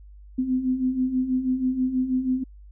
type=beating tone pair; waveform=sine; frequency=252.2 / 258.4 Hz; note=B3 / C4; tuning=+36 / -21 cents; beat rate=6.2 Hz; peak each=-28 / -22 dBFS; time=0.38-2.44 s; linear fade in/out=10 ms; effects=added 50 Hz sine -43 dBFS peak until 2.71 s